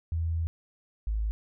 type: tone pair in turn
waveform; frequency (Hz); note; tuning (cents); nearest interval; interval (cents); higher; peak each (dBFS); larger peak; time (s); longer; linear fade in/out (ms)
sine; 82.4 / 53.47; E2 / A1; 0 / -49; perfect fifth; 749; first; -26 / -26; neither; 0.12-0.47 / 1.07-1.31; first; 0
effects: none